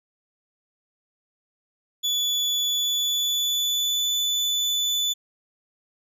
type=tone with pitch glide; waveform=35% pulse; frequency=3442 to 3488 Hz; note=A7 to A7; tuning=-39 to -16 cents; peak=-20 dBFS; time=2.03-5.14 s; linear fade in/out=20 ms; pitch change=+23 cents; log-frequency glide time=2.64-4.11 s; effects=resampled to 32000 Hz